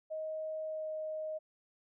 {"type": "tone with pitch glide", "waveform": "sine", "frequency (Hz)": [628, 624], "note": ["D#5", "D#5"], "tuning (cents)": [16, 5], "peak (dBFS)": -36, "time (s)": [0.1, 1.39], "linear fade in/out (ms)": 20, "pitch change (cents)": -11, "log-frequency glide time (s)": [0.65, 0.89], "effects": []}